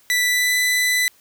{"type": "tone with pitch glide", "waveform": "sawtooth", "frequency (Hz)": [1975.5, 1995], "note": ["B6", "B6"], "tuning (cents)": [0, 17], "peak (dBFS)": -13, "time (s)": [0.1, 1.08], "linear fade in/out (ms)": 0, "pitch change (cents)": 17, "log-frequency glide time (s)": [0.25, 0.55], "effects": ["white hiss -55 dBFS RMS until 1.2 s"]}